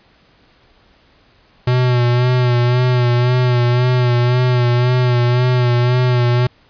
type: tone with vibrato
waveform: square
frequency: 123.47 Hz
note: B2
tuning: in tune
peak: -12 dBFS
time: 1.67-6.47 s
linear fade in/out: 5 ms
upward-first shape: sine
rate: 1.9 Hz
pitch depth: 37 cents each way
effects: pink hiss -52 dBFS RMS until 6.69 s + resampled to 11025 Hz